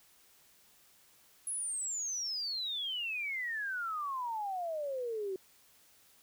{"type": "exponential sweep", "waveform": "sine", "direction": "down", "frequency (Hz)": [10810, 370], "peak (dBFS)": -34, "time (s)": [1.47, 5.36], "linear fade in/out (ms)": 2, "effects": ["white hiss -64 dBFS RMS until 6.22 s"]}